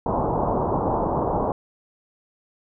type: low-pass noise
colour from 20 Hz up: white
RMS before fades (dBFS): -23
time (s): 0.06-1.52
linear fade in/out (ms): 2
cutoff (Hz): 1000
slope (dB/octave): 48
effects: none